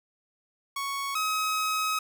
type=tone pair in turn; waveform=sawtooth; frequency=1110 / 1271.9 Hz; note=C#6 / D#6; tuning=+2 / +38 cents; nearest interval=major second; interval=236 cents; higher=second; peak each=-26 / -22 dBFS; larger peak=second; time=0.76-1.15 / 1.15-1.99 s; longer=second; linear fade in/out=5 ms; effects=none